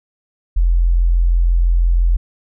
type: tone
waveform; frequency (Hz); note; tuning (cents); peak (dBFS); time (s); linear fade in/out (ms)
sine; 43; F1; -26; -10; 0.56-2.17; 10
effects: none